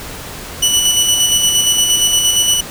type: tone with tremolo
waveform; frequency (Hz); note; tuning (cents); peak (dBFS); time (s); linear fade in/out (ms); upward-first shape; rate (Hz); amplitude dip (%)
20% pulse; 2960; F#7; 0; -4; 0.62-2.61; 10; square; 8.6; 35
effects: pink hiss -29 dBFS RMS until 2.7 s